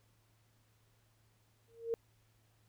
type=tone with exponential growth; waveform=sine; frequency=460 Hz; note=A#4; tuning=23 cents flat; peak=-29 dBFS; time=1.68-1.94 s; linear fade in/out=0 ms; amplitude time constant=55 ms; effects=added 110 Hz sine -70 dBFS peak until 2.68 s + pink hiss -74 dBFS RMS until 2.68 s